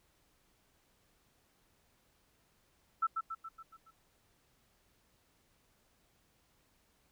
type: tone with echo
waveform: sine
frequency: 1325 Hz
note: E6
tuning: 9 cents sharp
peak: -27 dBFS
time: 3.02-3.07 s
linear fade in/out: 10 ms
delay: 140 ms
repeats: 6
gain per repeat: -5 dB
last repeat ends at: 3.91 s
effects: pink hiss -72 dBFS RMS until 7.11 s